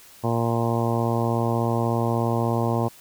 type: harmonic tone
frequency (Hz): 116.54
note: A#2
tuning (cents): 0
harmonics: 1 / 2 / 3 / 4 / 5 / 6 / 7 / 8 / 9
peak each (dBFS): -24 / -27 / -29 / -30 / -31 / -32 / -32 / -33 / -34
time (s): 0.23-2.89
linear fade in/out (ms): 20
effects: white hiss -49 dBFS RMS until 3 s